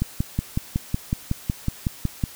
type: click train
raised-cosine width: 5 ms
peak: -9 dBFS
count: 13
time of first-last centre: 0.02-2.238 s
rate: 5.41 Hz
effects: white hiss -43 dBFS RMS until 2.35 s